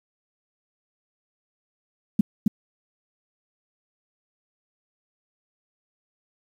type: tone with echo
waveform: sine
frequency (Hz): 209.4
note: G#3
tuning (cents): +15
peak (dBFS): -12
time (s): 2.19-2.21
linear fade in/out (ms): 5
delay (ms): 270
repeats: 1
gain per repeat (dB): -2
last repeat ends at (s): 2.48
effects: 8-bit